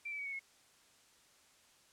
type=tone with pitch steps; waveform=sine; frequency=2349 / 2305 / 2261 / 2218 / 2177 Hz; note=D7 / D7 / C#7 / C#7 / C#7; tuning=0 / -33 / +34 / 0 / -32 cents; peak=-39 dBFS; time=0.05-0.395 s; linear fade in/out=10 ms; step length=69 ms; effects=white hiss -66 dBFS RMS until 1.92 s + low-pass 9000 Hz 12 dB/octave